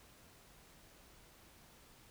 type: silence
effects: pink hiss -62 dBFS RMS until 2.1 s